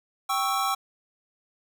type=chord; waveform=square; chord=C# diminished; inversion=second; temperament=equal; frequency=784 / 1108.7 / 1318.5 Hz; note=G5 / C#6 / E6; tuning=0 / 0 / 0 cents; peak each=-29 dBFS; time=0.29-0.75 s; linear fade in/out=10 ms; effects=none